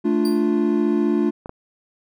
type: chord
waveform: triangle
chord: D minor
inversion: second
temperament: equal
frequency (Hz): 220 / 293.7 / 349.2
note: A3 / D4 / F4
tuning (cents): 0 / 0 / 0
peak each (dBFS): -19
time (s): 0.04-1.31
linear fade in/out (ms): 20
type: tone with exponential decay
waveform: sawtooth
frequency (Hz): 4691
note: D8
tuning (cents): -3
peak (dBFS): -26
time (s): 0.25-0.5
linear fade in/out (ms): 2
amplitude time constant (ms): 53
type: clicks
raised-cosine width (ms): 1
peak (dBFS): -20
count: 2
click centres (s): 1.459 / 1.494
effects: none